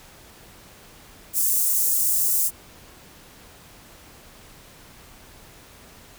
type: high-pass noise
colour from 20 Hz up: white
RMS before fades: -21 dBFS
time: 1.33-2.51 s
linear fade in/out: 50 ms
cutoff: 7200 Hz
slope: 24 dB/octave
effects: pink hiss -48 dBFS RMS until 6.18 s